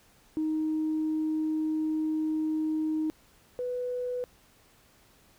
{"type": "tone pair in turn", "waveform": "sine", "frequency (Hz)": [312.2, 495.6], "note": ["D#4", "B4"], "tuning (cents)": [6, 6], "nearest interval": "minor sixth", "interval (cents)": 800, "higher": "second", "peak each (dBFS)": [-25, -29], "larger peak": "first", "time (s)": [[0.37, 3.1], [3.59, 4.24]], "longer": "first", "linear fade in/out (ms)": 0, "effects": ["tanh soft clip ceiling -22 dBFS", "pink hiss -61 dBFS RMS until 5.38 s"]}